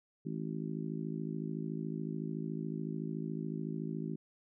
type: harmonic tone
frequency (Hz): 53.8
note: A1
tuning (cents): -38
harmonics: 3 / 4 / 5 / 6 / 7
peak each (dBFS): -39 / -41 / -43 / -45 / -46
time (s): 0.25-4.16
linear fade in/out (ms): 10
effects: none